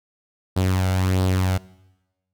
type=tone with flanger; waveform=sawtooth; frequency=93.2 Hz; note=F#2; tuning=13 cents sharp; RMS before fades=-20 dBFS; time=0.56-1.58 s; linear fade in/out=10 ms; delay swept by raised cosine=0.22 to 1.42 ms; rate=1.5 Hz; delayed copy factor=+0.5; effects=noise-tail reverb RT60 1.0 s tail -21 dB re dry